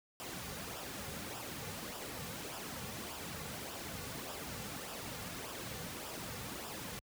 pink noise with flanger, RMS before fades -44 dBFS, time 0.2-6.99 s, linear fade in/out 0 ms, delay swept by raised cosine 0.47 to 3.17 ms, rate 1.7 Hz, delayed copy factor -0.55, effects high-pass 60 Hz 12 dB/octave

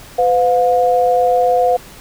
sine tone pair together, 505.4 / 713 Hz, B4 / F5, +40 / +36 cents, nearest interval tritone, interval 596 cents, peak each -13 dBFS, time 0.18-1.77 s, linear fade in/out 10 ms, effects pink hiss -38 dBFS RMS until 2 s

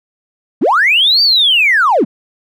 triangle linear two-way sweep, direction up then down, 158.8 to 4699 to 158.8 Hz, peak -4 dBFS, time 0.61-2.05 s, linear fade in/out 20 ms, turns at 1.22 s, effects tanh soft clip ceiling -5 dBFS

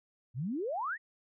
sine exponential sweep, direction up, 110 to 1975.5 Hz, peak -32 dBFS, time 0.34-0.98 s, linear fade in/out 50 ms, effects none

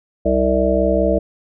harmonic tone, 65 Hz, C2, 11 cents flat, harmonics 1 / 3 / 5 / 7 / 9 / 10, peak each -21 / -22 / -21 / -21 / -18 / -21 dBFS, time 0.25-1.19 s, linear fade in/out 10 ms, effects none

